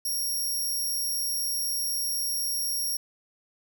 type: tone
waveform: 10% pulse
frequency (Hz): 5588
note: F8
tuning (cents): 0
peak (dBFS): -21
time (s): 0.05-2.97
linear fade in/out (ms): 5
effects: none